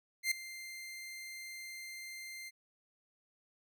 sawtooth tone with ADSR envelope, 2093 Hz, C7, in tune, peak -24 dBFS, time 0.23-2.51 s, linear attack 84 ms, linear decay 3 ms, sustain -17 dB, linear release 32 ms, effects none

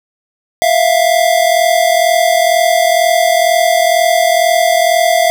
square tone pair together, 657.9 / 700 Hz, E5 / F5, -4 / +4 cents, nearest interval minor second, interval 108 cents, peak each -12 dBFS, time 0.62-5.3 s, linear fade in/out 0 ms, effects none

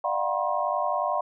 sine tone cluster, 598 / 695 / 746 / 966 / 1069 Hz, D5 / F5 / F#5 / B5 / C6, +31 / -9 / +14 / -39 / +37 cents, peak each -30 dBFS, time 0.04-1.21 s, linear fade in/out 5 ms, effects none

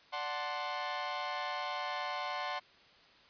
sawtooth chord, D dominant seventh, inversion none, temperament equal with one note detuned, 587.3 / 740 / 880 / 1050.1 Hz, D5 / F#5 / A5 / C6, 0 / 0 / 0 / +6 cents, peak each -40 / -36 / -40 / -35 dBFS, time 0.12-2.6 s, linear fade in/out 20 ms, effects white hiss -61 dBFS RMS until 3.29 s + resampled to 11025 Hz

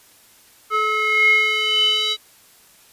square tone with band-pass filter sweep, 430.4 Hz, A4, 38 cents flat, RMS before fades -18 dBFS, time 0.7-2.17 s, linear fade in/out 50 ms, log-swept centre 1500 to 3700 Hz, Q 8.2, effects white hiss -51 dBFS RMS until 2.92 s + resampled to 32000 Hz

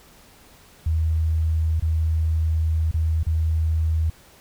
sine tone with dropouts, 80 Hz, D#2, 49 cents sharp, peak -18 dBFS, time 0.86-4.1 s, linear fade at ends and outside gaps 5 ms, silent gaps 1.798-1.823 / 2.913-2.941 / 3.232-3.266 s, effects pink hiss -51 dBFS RMS until 4.4 s

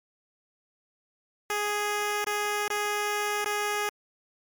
10% pulse tone with dropouts, 415.3 Hz, G#4, in tune, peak -18 dBFS, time 1.5-3.89 s, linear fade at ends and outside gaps 1 ms, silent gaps 2.244-2.268 / 2.68-2.702 / 3.444-3.459 s, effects MP3 96 kbps

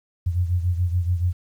sine beating tone pair, 87.31 / 94.31 Hz, F2 / F#2, 0 / +34 cents, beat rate 7 Hz, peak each -20 / -26 dBFS, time 0.26-1.33 s, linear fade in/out 10 ms, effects 9-bit

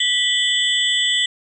sine tone cluster, 1966 / 3008 / 3241 / 3478 / 7860 Hz, B6 / F#7 / G#7 / A7 / B8, -8 / +28 / -43 / -21 / -9 cents, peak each -22 / -22 / -23 / -20 / -27 dBFS, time 0-1.26 s, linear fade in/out 5 ms, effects none

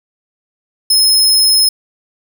sawtooth tone, 5170 Hz, E8, 34 cents flat, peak -5 dBFS, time 0.9-1.69 s, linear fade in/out 5 ms, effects none

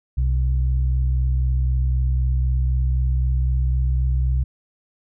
sine tone pair together, 63.8 / 127.72 Hz, C2 / C3, -43 / -41 cents, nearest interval octave, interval 1202 cents, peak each -17 / -25 dBFS, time 0.17-4.44 s, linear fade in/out 10 ms, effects none

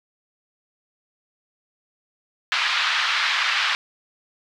pink band-pass noise, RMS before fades -22 dBFS, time 2.52-3.75 s, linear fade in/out 0 ms, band 1200 to 4200 Hz, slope 24 dB/octave, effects none

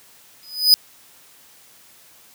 45% pulse tone with exponential growth, 4990 Hz, D#8, 4 cents sharp, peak -5 dBFS, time 0.43-0.74 s, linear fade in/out 0 ms, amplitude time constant 66 ms, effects white hiss -50 dBFS RMS until 2.34 s + high-pass 80 Hz 12 dB/octave

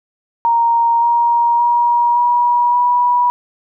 sine tone with pitch steps, 932.3 / 942.6 / 953 / 963.5 / 974.1 Hz, A#5 / A#5 / A#5 / B5 / B5, 0 / +19 / +38 / -43 / -24 cents, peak -10 dBFS, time 0.45-3.3 s, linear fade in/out 0 ms, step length 570 ms, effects none

